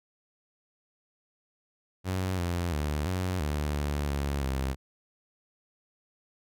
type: tone with pitch steps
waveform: sawtooth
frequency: 93.4 / 86.9 / 74.3 / 92 / 74.1 / 72.8 / 70.7 / 66.7 Hz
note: F#2 / F2 / D2 / F#2 / D2 / D2 / C#2 / C2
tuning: +17 / -8 / +21 / -9 / +16 / -15 / +35 / +34 cents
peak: -24 dBFS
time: 2.04-4.76 s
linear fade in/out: 50 ms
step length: 340 ms
effects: none